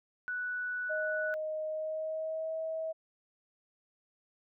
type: tone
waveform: sine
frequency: 1480 Hz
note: F#6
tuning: in tune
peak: -33 dBFS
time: 0.28-1.34 s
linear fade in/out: 0 ms
type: tone with pitch glide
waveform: sine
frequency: 622.3 to 642.4 Hz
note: D#5 to E5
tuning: 0 to -45 cents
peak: -33 dBFS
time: 0.89-2.93 s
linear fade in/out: 20 ms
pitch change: +55 cents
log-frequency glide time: 1.67-2.55 s
effects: none